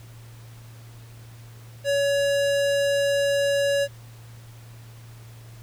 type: tone with low-pass filter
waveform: square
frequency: 563 Hz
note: C#5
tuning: 27 cents sharp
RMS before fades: -22 dBFS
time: 1.84-3.88 s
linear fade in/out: 50 ms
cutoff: 11000 Hz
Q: 0.59
effects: added 115 Hz sine -42 dBFS peak until 5.62 s + pink hiss -52 dBFS RMS until 5.62 s